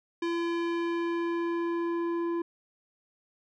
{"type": "tone with low-pass filter sweep", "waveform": "square", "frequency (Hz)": 339.4, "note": "F4", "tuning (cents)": -49, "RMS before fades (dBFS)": -30, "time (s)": [0.22, 2.42], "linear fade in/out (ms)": 5, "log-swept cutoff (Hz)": [3800, 1000], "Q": 0.84, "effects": []}